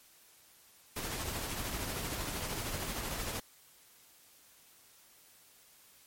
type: noise with tremolo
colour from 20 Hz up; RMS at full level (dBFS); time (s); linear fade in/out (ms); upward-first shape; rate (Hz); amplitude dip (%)
pink; -36; 0.96-3.4; 5; triangle; 13; 40
effects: white hiss -61 dBFS RMS until 6.06 s + MP3 64 kbps